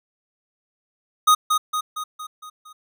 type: tone with echo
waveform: square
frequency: 1244.5 Hz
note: D#6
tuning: in tune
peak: -12 dBFS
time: 1.27-1.35 s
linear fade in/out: 10 ms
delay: 230 ms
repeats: 6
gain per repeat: -5 dB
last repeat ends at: 2.73 s
effects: none